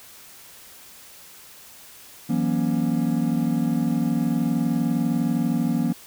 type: chord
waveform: triangle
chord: F# dominant seventh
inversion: third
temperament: equal with one note detuned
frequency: 164.81 / 185 / 237.6 / 277.2 Hz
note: E3 / F#3 / A#3 / C#4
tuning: 0 / 0 / +33 / 0 cents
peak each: -24 / -26 / -21 / -25 dBFS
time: 2.29-5.93 s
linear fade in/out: 10 ms
effects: white hiss -46 dBFS RMS until 6.06 s